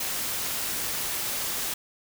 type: noise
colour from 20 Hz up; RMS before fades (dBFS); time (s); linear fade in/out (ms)
white; -30; 0-1.74; 5
effects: none